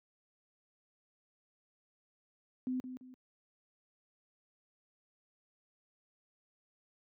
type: tone with echo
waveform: sine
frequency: 255 Hz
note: C4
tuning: 44 cents flat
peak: -32 dBFS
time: 2.67-2.8 s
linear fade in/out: 0 ms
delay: 170 ms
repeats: 2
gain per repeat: -9 dB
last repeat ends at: 3.14 s
effects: high-pass 150 Hz 12 dB/octave